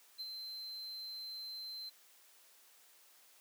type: tone with ADSR envelope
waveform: triangle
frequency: 4100 Hz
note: C8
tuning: 36 cents flat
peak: -38 dBFS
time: 0.18-1.9 s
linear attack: 26 ms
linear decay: 36 ms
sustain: -4 dB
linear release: 16 ms
effects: white hiss -64 dBFS RMS until 3.4 s + high-pass 400 Hz 12 dB/octave